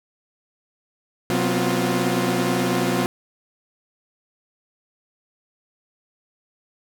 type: tone cluster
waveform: sawtooth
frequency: 127 / 184.4 / 244.4 / 262.6 / 351.4 Hz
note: B2 / F#3 / B3 / C4 / F4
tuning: +49 / -6 / -18 / +6 / +11 cents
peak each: -24 / -21 / -22 / -23 / -21 dBFS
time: 1.3-3.06 s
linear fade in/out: 0 ms
effects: none